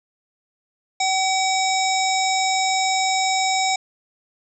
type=harmonic tone; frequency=761 Hz; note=F#5; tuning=48 cents sharp; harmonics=1 / 3 / 5 / 7 / 9 / 10; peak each=-20 / -25 / -27 / -28 / -30 / -30 dBFS; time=1-3.76 s; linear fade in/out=5 ms; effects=none